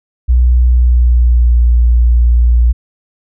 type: tone with pitch glide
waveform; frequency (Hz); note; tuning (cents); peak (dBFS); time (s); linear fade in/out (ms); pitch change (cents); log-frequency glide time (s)
sine; 61.3 to 59.28; B1 to A#1; -12 to +30; -5; 0.28-2.73; 20; -58; 0.66-1.6
effects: none